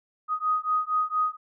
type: beating tone pair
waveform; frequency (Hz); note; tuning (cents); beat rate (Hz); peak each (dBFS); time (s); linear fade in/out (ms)
sine; 1247 / 1251.3; D#6 / D#6; +3 / +9; 4.3; -26 / -26; 0.28-1.37; 50
effects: none